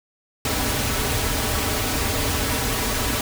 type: noise with comb filter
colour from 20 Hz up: pink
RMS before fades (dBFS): -23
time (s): 0.45-3.21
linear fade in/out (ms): 2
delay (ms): 5.7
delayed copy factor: -0.65
effects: none